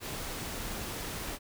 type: noise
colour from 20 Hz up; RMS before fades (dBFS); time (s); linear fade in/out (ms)
pink; -38; 0-1.39; 50
effects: none